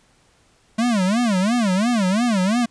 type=tone with vibrato; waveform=square; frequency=211.8 Hz; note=G#3; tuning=34 cents sharp; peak=-17 dBFS; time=0.78-2.66 s; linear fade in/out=10 ms; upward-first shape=sine; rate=2.9 Hz; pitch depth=260 cents each way; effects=pink hiss -58 dBFS RMS until 2.7 s + resampled to 22050 Hz